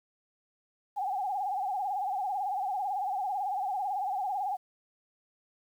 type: tone with vibrato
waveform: sine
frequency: 784 Hz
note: G5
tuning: in tune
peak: -29 dBFS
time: 0.96-4.57 s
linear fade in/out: 20 ms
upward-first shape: sine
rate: 18 Hz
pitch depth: 110 cents each way
effects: 10-bit